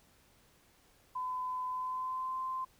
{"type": "tone with pitch glide", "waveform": "sine", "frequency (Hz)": [1012, 1038.6], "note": ["B5", "C6"], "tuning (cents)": [42, -13], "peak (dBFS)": -34, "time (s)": [1.15, 2.65], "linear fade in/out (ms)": 10, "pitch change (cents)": 45, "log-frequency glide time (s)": [1.67, 2.39], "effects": ["pink hiss -66 dBFS RMS until 2.79 s"]}